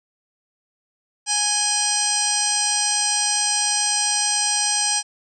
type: harmonic tone with a mistuned harmonic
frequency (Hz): 830.6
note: G#5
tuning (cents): 0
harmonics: 1 / 2 / 3 / 4 / 5 / 6 / 7 / 8 / 9 / 10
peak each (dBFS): -28 / -33 / -33 / -29 / -32 / -26 / -24 / -35 / -33 / -23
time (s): 1.26-5.03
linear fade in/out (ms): 50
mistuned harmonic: 4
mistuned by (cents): -91
effects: none